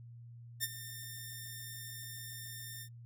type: tone with ADSR envelope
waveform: 5% pulse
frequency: 1807 Hz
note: A6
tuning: 46 cents sharp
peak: -20 dBFS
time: 0.6-2.89 s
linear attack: 36 ms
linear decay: 33 ms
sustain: -14 dB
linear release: 73 ms
effects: noise-tail reverb RT60 0.1 s tail -26 dB re dry + added 118 Hz sine -49 dBFS peak until 3.05 s